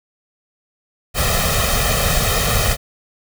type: noise with comb filter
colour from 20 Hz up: pink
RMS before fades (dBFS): -17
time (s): 1.14-2.77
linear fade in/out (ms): 50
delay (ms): 1.6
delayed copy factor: +0.95
effects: none